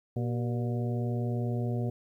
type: harmonic tone with a mistuned harmonic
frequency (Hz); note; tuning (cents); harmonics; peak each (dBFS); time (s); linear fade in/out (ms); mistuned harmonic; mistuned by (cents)
119.6; A#2; +45; 1 / 2 / 3 / 4 / 5 / 6; -29 / -35 / -39 / -41 / -43 / -45; 0.16-1.9; 5; 3; +91
effects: 11-bit